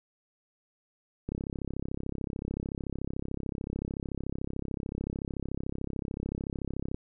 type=click train; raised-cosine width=3 ms; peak=-21 dBFS; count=191; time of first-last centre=1.29-6.945 s; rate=33.6 Hz; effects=none